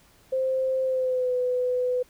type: tone with pitch glide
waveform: sine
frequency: 523.3 to 499.7 Hz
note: C5 to B4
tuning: 0 to +20 cents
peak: -22 dBFS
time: 0.32-2.03 s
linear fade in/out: 10 ms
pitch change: -80 cents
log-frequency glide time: 0.84-1.34 s
effects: pink hiss -58 dBFS RMS until 2.09 s